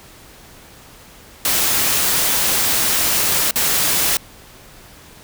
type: noise with dropouts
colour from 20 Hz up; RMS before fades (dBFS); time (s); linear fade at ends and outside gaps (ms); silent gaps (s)
white; -17; 1.45-4.17; 1; 3.51-3.558
effects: pink hiss -43 dBFS RMS until 5.23 s